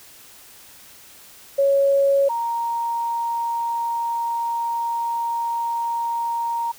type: tone pair in turn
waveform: sine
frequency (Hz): 554.4 / 932.4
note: C#5 / A#5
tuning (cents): 0 / 0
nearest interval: major sixth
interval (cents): 900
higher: second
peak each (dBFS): -14 / -21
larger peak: first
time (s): 1.58-2.29 / 2.29-6.72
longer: second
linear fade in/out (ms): 10
effects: white hiss -46 dBFS RMS until 6.78 s